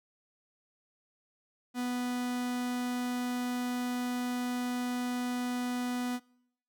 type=tone; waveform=45% pulse; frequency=246.9 Hz; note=B3; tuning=in tune; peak=-31 dBFS; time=1.74-6.2 s; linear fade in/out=50 ms; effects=noise-tail reverb RT60 0.8 s tail -25 dB re dry